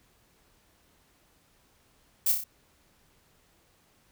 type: noise with echo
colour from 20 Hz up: violet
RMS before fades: -24 dBFS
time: 2.26-2.32 s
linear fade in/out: 5 ms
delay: 30 ms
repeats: 4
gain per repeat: -4 dB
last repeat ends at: 2.44 s
effects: pink hiss -65 dBFS RMS until 4.11 s